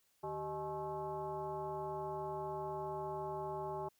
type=tone with frequency modulation; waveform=sine; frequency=620 Hz; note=D#5; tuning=6 cents flat; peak=-38 dBFS; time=0.23-3.89 s; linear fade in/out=10 ms; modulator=233 Hz; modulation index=1.7; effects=white hiss -75 dBFS RMS until 3.99 s